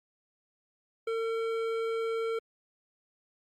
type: tone with hard clipping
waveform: sine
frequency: 453 Hz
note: A#4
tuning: 50 cents flat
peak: -31 dBFS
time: 1.07-2.39 s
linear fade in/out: 5 ms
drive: 12 dB
effects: Opus 48 kbps